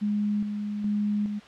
sine tone with tremolo, 207.7 Hz, G#3, in tune, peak -23 dBFS, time 0.01-1.4 s, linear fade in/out 20 ms, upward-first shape square, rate 1.2 Hz, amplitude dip 45%, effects white hiss -49 dBFS RMS until 1.47 s + low-pass 3000 Hz 12 dB/octave

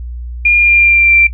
sine tone with pitch glide, 2415 to 2357 Hz, D7 to D7, +48 to +6 cents, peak -5 dBFS, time 0.45-1.27 s, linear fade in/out 5 ms, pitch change -42 cents, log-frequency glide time 0.57-1.13 s, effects noise-tail reverb RT60 0.1 s tail -18 dB re dry + added 60 Hz sine -21 dBFS peak until 1.33 s

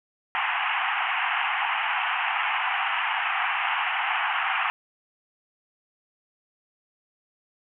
pink band-pass noise, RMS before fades -26 dBFS, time 0.35-4.7 s, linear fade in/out 0 ms, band 740 to 3000 Hz, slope 96 dB/octave, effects none

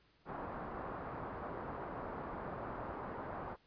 white low-pass noise, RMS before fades -44 dBFS, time 0.25-3.57 s, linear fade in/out 50 ms, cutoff 1200 Hz, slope 24 dB/octave, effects pink hiss -70 dBFS RMS until 3.66 s + resampled to 11025 Hz

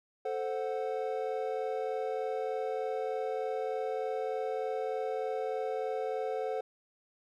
triangle chord, F# diminished, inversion first, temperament equal, 440 / 523.3 / 740 Hz, A4 / C5 / F#5, 0 / 0 / 0 cents, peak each -33 / -34 / -36 dBFS, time 0.25-6.61 s, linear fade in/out 5 ms, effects none

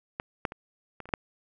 clicks, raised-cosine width 0.5 ms, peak -16 / -12 / -24 / -24 / -30 / -30 / -10 dBFS, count 7, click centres 0.199 / 0.452 / 0.521 / 1.003 / 1.056 / 1.09 / 1.138 s, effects none

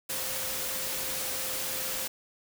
sine tone in noise, 523.3 Hz, C5, in tune, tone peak -44 dBFS, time 0.09-2.08 s, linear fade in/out 10 ms, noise white, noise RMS -33 dBFS, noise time 0.09-2.08 s, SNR -14 dB, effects none

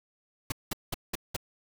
pink noise bursts, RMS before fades -31 dBFS, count 5, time 0.5-1.365 s, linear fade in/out 5 ms, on 21 ms, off 190 ms, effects none

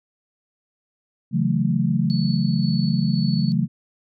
sine chord, F# minor seventh, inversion second, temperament equal, 138.59 / 164.81 / 185 / 220 Hz, C#3 / E3 / F#3 / A3, 0 / 0 / 0 / 0 cents, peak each -23 dBFS, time 1.31-3.68 s, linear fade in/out 50 ms
sine tone with tremolo, 4435 Hz, C#8, in tune, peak -32 dBFS, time 2.1-3.52 s, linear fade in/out 0 ms, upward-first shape square, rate 1.9 Hz, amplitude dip 30%
effects none

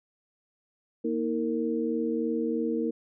sine tone cluster, 235.2 / 318.3 / 459.9 Hz, A#3 / D#4 / A#4, +16 / +39 / -23 cents, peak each -30 dBFS, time 1.04-2.91 s, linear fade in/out 10 ms, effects none

